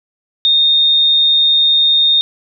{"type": "tone", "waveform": "sine", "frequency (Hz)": 3675, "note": "A#7", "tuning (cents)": -25, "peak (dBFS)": -8, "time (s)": [0.45, 2.21], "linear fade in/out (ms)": 0, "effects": []}